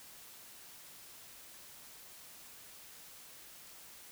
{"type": "silence", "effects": ["white hiss -54 dBFS RMS until 4.11 s"]}